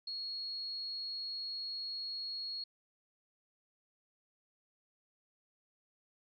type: tone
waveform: sine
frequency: 4315 Hz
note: C#8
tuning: 47 cents flat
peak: -38 dBFS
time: 0.07-2.64 s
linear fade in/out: 5 ms
effects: none